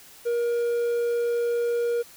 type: tone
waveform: triangle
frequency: 473.7 Hz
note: A#4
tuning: 28 cents sharp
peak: -20 dBFS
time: 0.25-2.03 s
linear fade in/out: 20 ms
effects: white hiss -49 dBFS RMS until 2.16 s